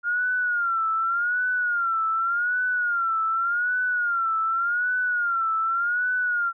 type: tone with vibrato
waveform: sine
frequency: 1404 Hz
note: F6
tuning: 9 cents sharp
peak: -21 dBFS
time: 0.03-6.53 s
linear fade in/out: 50 ms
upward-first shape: sine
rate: 0.86 Hz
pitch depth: 110 cents each way
effects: none